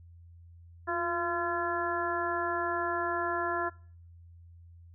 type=harmonic tone with a mistuned harmonic; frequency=342.2 Hz; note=F4; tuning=35 cents flat; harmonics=1 / 2 / 3 / 4 / 5; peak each=-35 / -35 / -35 / -35 / -35 dBFS; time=0.87-3.7 s; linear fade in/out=20 ms; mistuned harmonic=1; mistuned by=+44 cents; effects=noise-tail reverb RT60 0.5 s tail -23 dB re dry + added 85 Hz sine -50 dBFS peak until 4.94 s